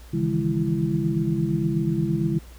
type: tone cluster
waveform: sine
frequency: 137.6 / 155.9 / 164.4 / 202.8 / 333.2 Hz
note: C#3 / D#3 / E3 / G#3 / E4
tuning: -12 / +4 / -4 / -41 / +19 cents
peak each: -27 dBFS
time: 0.13-2.39 s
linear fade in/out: 10 ms
effects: added 59 Hz sine -42 dBFS peak until 2.58 s + pink hiss -51 dBFS RMS until 2.58 s